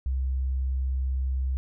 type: tone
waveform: sine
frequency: 65.41 Hz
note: C2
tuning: in tune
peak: -24 dBFS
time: 0.06-1.57 s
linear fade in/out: 0 ms
effects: none